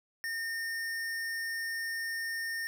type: tone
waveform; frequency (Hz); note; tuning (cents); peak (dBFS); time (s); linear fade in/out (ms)
square; 1824; A#6; -38; -34; 0.24-2.67; 0
effects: none